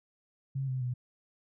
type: tone with pitch steps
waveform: sine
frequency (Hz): 135.2 / 129.62 / 124.27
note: C#3 / C3 / B2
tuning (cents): -43 / -16 / +11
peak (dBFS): -30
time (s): 0.55-0.94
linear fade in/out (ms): 10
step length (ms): 130
effects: none